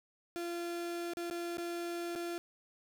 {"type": "tone with dropouts", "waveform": "35% pulse", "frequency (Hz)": 344, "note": "F4", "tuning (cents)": -26, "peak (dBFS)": -35, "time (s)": [0.36, 2.38], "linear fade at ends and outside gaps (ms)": 0, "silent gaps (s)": [[1.135, 1.171], [1.3, 1.31], [1.571, 1.582], [2.152, 2.159]], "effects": []}